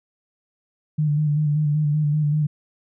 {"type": "tone with vibrato", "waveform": "sine", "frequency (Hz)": 149.9, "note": "D3", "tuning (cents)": 36, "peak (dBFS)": -17, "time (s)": [0.98, 2.47], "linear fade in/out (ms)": 10, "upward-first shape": "square", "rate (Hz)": 5.2, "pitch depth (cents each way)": 32, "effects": []}